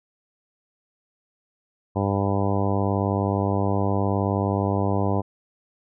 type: harmonic tone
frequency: 99.2 Hz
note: G2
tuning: 21 cents sharp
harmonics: 1 / 2 / 3 / 4 / 5 / 6 / 7 / 8 / 9 / 10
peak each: -24 / -27 / -29 / -30 / -31 / -32 / -32 / -33 / -34 / -34 dBFS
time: 1.95-5.22 s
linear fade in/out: 20 ms
effects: none